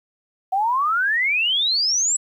sine exponential sweep, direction up, 740 to 7920 Hz, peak -17 dBFS, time 0.52-2.17 s, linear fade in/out 10 ms, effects 9-bit

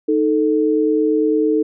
sine tone pair together, 311.1 / 440 Hz, D#4 / A4, 0 / 0 cents, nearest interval tritone, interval 600 cents, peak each -16 dBFS, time 0.08-1.63 s, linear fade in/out 10 ms, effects none

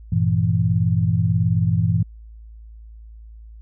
sine chord, E diminished, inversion first, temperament equal, 98 / 116.54 / 164.81 Hz, G2 / Bb2 / E3, 0 / 0 / 0 cents, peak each -20 dBFS, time 0.12-2.03 s, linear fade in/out 5 ms, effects added 55 Hz sine -38 dBFS peak until 3.61 s

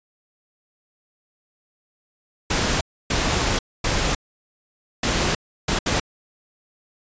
pink noise bursts at uneven times, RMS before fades -21 dBFS, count 6, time 2.5-2.81 / 3.1-3.59 / 3.84-4.15 / 5.03-5.35 / 5.68-5.79 / 5.86-6 s, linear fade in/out 5 ms, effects resampled to 16000 Hz

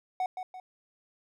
triangle tone with echo, 742 Hz, F#5, 5 cents sharp, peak -25 dBFS, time 0.2-0.26 s, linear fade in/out 2 ms, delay 170 ms, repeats 2, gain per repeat -7 dB, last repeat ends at 0.6 s, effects none

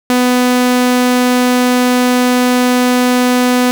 sawtooth tone, 248.9 Hz, B3, 14 cents sharp, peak -5 dBFS, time 0.1-3.71 s, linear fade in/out 0 ms, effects none

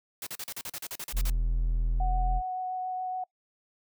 white noise bursts, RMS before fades -37 dBFS, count 13, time 0.22-1.299 s, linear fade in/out 2 ms, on 47 ms, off 39 ms
triangle tone, 41.2 Hz, E1, in tune, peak -22 dBFS, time 1.12-2.42 s, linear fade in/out 50 ms
sine tone with vibrato, 740 Hz, F#5, in tune, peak -30 dBFS, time 2-3.24 s, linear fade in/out 5 ms, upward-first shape triangle, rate 7.1 Hz, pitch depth 10 cents each way
effects noise-tail reverb RT60 0.1 s tail -24 dB re dry

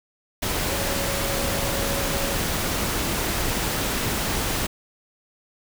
sine tone in noise, 554.4 Hz, C#5, in tune, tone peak -31 dBFS, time 0.69-2.36 s, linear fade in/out 10 ms, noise pink, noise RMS -25 dBFS, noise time 0.42-4.67 s, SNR -9 dB, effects none

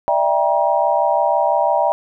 sine chord, E half-diminished seventh, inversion third, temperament just, 593.3 / 659.3 / 791.1 / 949.3 Hz, D5 / E5 / G5 / Bb5, +18 / 0 / +16 / +31 cents, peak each -19 dBFS, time 0.08-1.92 s, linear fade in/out 0 ms, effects none

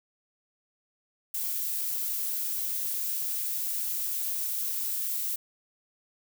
violet noise, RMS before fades -31 dBFS, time 1.34-5.36 s, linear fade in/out 5 ms, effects none

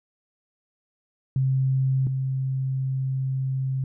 sine tone pair in turn, 132.6 / 132.6 Hz, C3 / C3, +23 / +23 cents, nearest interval unison, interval 0 cents, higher neither, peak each -19 / -23 dBFS, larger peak first, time 1.36-2.07 / 2.07-3.84 s, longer second, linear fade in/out 2 ms, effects none

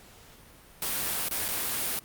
white noise with dropouts, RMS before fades -30 dBFS, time 0.82-1.99 s, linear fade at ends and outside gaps 2 ms, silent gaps 1.286-1.31 / 1.482-1.486 s, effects pink hiss -53 dBFS RMS until 2.04 s + Opus 48 kbps

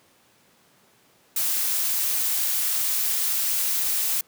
blue noise, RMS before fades -24 dBFS, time 1.36-4.21 s, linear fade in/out 5 ms, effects pink hiss -59 dBFS RMS until 4.27 s + high-pass 150 Hz 12 dB/octave

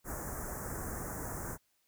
pink band-stop noise, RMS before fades -40 dBFS, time 0.04-1.58 s, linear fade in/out 50 ms, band 1800 to 6300 Hz, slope 48 dB/octave, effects white hiss -75 dBFS RMS until 1.87 s

